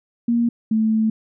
sine tone pair in turn, 235.3 / 219.7 Hz, A#3 / A3, +16 / -2 cents, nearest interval minor second, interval 118 cents, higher first, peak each -15 dBFS, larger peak neither, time 0.28-0.49 / 0.71-1.1 s, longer second, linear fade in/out 5 ms, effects none

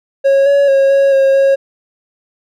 triangle tone with pitch steps, 548 / 563 / 545 / 551 / 541 / 546 Hz, C#5 / C#5 / C#5 / C#5 / C#5 / C#5, -20 / +27 / -29 / -11 / -42 / -26 cents, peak -5 dBFS, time 0.24-1.56 s, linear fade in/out 20 ms, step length 220 ms, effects none

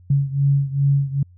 sine beating tone pair, 138.9 / 141.4 Hz, C#3 / C#3, +4 / +35 cents, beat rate 2.5 Hz, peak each -17 / -20 dBFS, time 0.1-1.23 s, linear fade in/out 5 ms, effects added 89 Hz sine -45 dBFS peak until 1.37 s

